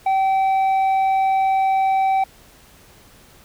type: tone with tanh clipping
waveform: sine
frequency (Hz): 770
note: G5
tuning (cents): -31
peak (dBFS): -16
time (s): 0.06-2.24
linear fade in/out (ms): 5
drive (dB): 5
effects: pink hiss -49 dBFS RMS until 3.44 s